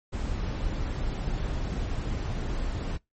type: noise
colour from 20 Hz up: brown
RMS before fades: -30 dBFS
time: 0.12-2.98 s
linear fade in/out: 20 ms
effects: noise-tail reverb RT60 0.2 s tail -25 dB re dry + MP3 32 kbps